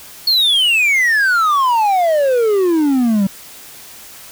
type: exponential sweep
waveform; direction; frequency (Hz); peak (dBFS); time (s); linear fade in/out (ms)
triangle; down; 4395 to 190; -9; 0.27-3.27; 5
effects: white hiss -37 dBFS RMS until 4.31 s